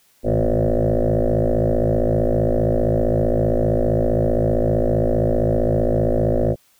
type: tone with frequency modulation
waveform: sine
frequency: 246.9 Hz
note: B3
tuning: in tune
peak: -14 dBFS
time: 0.23-6.56 s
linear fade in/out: 50 ms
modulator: 55.3 Hz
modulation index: 6.8
effects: tanh soft clip ceiling -10 dBFS + white hiss -58 dBFS RMS until 6.79 s